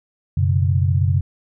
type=chord; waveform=sine; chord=F# suspended fourth; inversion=none; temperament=equal; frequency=92.5 / 123.47 / 138.59 Hz; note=F#2 / B2 / C#3; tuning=0 / 0 / 0 cents; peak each=-16 / -22 / -20 dBFS; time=0.37-1.21 s; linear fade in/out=5 ms; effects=none